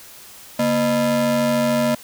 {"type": "ring-modulated tone", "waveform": "square", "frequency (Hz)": 188.6, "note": "F#3", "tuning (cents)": 33, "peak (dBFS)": -14, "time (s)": [0.59, 1.95], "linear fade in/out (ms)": 5, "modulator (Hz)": 424, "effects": ["white hiss -42 dBFS RMS until 2.03 s"]}